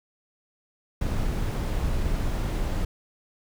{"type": "noise", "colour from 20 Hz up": "brown", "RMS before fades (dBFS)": -26, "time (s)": [1.01, 2.85], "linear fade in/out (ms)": 5, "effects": []}